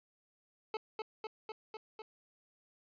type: tone with echo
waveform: 25% pulse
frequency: 435.7 Hz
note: A4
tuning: 17 cents flat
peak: -31 dBFS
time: 0.74-0.77 s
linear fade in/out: 2 ms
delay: 250 ms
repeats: 5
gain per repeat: -2 dB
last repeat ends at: 2.02 s
effects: resampled to 11025 Hz + 11-bit